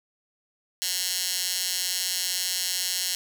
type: tone with high-pass filter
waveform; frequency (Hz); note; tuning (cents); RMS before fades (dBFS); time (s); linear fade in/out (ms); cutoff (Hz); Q
15% pulse; 182.2; F#3; -26; -28; 0.82-3.15; 0; 4500; 1.2
effects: none